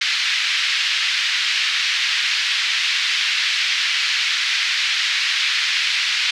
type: band-pass noise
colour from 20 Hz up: pink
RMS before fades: -20 dBFS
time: 0.01-6.31 s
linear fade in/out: 5 ms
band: 1900 to 4700 Hz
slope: 24 dB/octave
effects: none